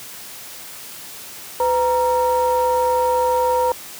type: ring-modulated tone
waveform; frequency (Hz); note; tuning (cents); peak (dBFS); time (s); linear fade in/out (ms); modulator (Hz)
triangle; 217.1; A3; -23; -10; 1.6-3.72; 2; 721
effects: white hiss -36 dBFS RMS until 3.99 s + high-pass 80 Hz 12 dB/octave